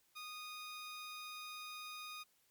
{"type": "tone", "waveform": "15% pulse", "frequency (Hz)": 1236, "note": "D#6", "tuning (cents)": -12, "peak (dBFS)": -40, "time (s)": [0.15, 2.24], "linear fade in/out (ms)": 20, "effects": ["white hiss -74 dBFS RMS until 2.5 s", "MP3 96 kbps"]}